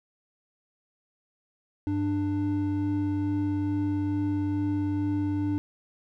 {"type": "tone pair together", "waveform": "triangle", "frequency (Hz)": [98, 296.3], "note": ["G2", "D4"], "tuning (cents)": [0, 15], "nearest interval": "octave + perfect fifth", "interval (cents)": 1915, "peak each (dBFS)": [-28, -24], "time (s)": [1.87, 5.58], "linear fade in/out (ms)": 0, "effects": []}